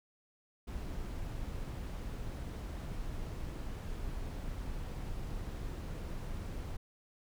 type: noise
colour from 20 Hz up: brown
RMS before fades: -40 dBFS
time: 0.67-6.77 s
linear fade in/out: 10 ms
effects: none